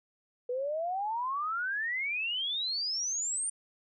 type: exponential sweep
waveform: sine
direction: up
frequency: 482 to 9140 Hz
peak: -30 dBFS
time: 0.49-3.5 s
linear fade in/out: 5 ms
effects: none